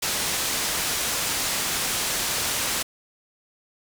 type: low-pass noise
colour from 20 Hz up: white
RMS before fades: -26 dBFS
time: 0.02-2.83 s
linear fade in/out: 10 ms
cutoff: 9600 Hz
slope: 12 dB/octave
effects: none